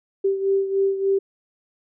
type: beating tone pair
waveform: sine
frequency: 390 / 393.4 Hz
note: G4 / G4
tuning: -9 / +6 cents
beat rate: 3.4 Hz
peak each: -19 / -25 dBFS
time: 0.24-1.19 s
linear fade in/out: 10 ms
effects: none